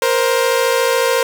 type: tone pair together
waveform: sawtooth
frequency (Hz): 470.2 / 524.1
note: A#4 / C5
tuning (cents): +15 / +3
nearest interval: major second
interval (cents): 188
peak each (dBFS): -12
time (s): 0.02-1.23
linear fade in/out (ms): 2
effects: none